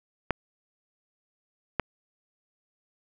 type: clicks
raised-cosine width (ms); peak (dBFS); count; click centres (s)
0.5; -9; 2; 0.307 / 1.797
effects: none